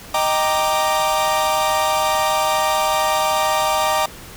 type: chord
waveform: 45% pulse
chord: Eb major seventh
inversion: none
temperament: equal with one note detuned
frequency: 622.3 / 784 / 932.3 / 1179.4 Hz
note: Eb5 / G5 / Bb5 / D6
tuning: 0 / 0 / 0 / +7 cents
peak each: -22 dBFS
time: 0.14-4.06 s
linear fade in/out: 5 ms
effects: pink hiss -38 dBFS RMS until 4.36 s